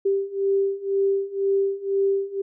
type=beating tone pair; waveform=sine; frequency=392 / 394 Hz; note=G4 / G4; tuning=0 / +9 cents; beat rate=2 Hz; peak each=-24 / -22 dBFS; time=0.05-2.42 s; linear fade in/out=10 ms; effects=none